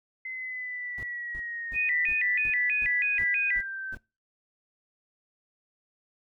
sine linear sweep, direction down, 2057 to 1540 Hz, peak -33 dBFS, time 0.25-3.95 s, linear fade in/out 5 ms
brown noise bursts, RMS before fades -43 dBFS, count 9, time 0.98-3.972 s, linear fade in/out 0 ms, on 48 ms, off 320 ms
sine tone with vibrato, 2216 Hz, C#7, 1 cent flat, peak -24 dBFS, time 1.73-3.63 s, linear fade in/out 50 ms, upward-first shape square, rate 3.1 Hz, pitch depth 200 cents each way
effects noise-tail reverb RT60 0.3 s tail -23 dB re dry

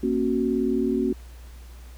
sine chord, F# major, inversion first, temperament equal with one note detuned, 233.1 / 272.1 / 370 Hz, A#3 / C#4 / F#4, 0 / -32 / 0 cents, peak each -25 dBFS, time 0.03-1.13 s, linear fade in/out 5 ms, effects added 60 Hz sine -40 dBFS peak until 1.97 s + pink hiss -53 dBFS RMS until 1.97 s

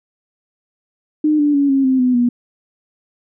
sine tone with pitch steps, 304.4 / 293 / 282.1 / 271.5 / 261.3 / 251.6 / 242.2 Hz, D#4 / D4 / C#4 / C#4 / C4 / B3 / B3, -38 / -4 / +30 / -36 / -2 / +32 / -34 cents, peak -11 dBFS, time 1.24-2.29 s, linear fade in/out 5 ms, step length 150 ms, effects none

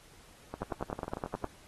two click trains, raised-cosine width 1 ms, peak -24 / -19 dBFS, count 11 / 9, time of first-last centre 0.54-1.441 / 0.62-1.444 s, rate 11.1 / 9.71 Hz, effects pink hiss -58 dBFS RMS until 1.67 s + AAC 32 kbps

